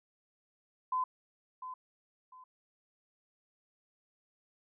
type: tone with echo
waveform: sine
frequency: 1019 Hz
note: C6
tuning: 46 cents flat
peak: -29 dBFS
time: 0.92-1.04 s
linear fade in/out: 5 ms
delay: 700 ms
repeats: 2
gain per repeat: -11 dB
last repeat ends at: 2.44 s
effects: none